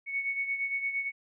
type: beating tone pair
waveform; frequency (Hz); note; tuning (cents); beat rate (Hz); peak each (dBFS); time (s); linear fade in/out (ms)
sine; 2217 / 2225.7; C#7 / C#7; 0 / +6; 8.7; -30 / -37; 0.06-1.12; 50
effects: none